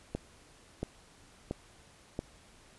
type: click train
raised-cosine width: 2 ms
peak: -20 dBFS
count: 4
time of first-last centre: 0.15-2.191 s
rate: 1.47 Hz
effects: pink hiss -59 dBFS RMS until 2.78 s + resampled to 24000 Hz